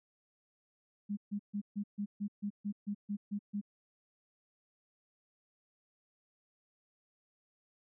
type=tone bursts; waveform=sine; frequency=204.4 Hz; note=G#3; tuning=27 cents flat; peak=-33 dBFS; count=12; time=1.09-3.614 s; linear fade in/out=20 ms; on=82 ms; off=140 ms; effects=none